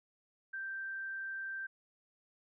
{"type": "tone", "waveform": "sine", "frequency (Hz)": 1568, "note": "G6", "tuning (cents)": 0, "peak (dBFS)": -38, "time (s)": [0.53, 1.67], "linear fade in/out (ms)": 10, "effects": []}